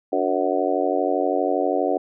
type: harmonic tone with a mistuned harmonic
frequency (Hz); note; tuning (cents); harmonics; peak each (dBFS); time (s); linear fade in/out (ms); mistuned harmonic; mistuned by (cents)
92.5; F#2; 0; 3 / 4 / 5 / 6 / 7 / 8; -26 / -26 / -26 / -26 / -26 / -26; 0.12-1.98; 10; 3; +79
effects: none